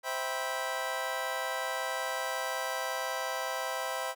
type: chord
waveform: 25% pulse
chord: C major seventh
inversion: none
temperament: just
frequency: 523.3 / 654.1 / 784.9 / 981.1 Hz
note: C5 / E5 / G5 / B5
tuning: 0 / -14 / +2 / -12 cents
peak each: -34 / -34 / -35 / -35 dBFS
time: 0.03-4.15 s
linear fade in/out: 50 ms
effects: none